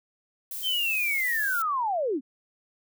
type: noise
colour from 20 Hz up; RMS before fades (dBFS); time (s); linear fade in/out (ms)
violet; -35; 0.51-1.62; 2
type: linear sweep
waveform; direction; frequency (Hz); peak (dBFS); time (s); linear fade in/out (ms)
sine; down; 3178 to 233.1; -24; 0.62-2.21; 50
effects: none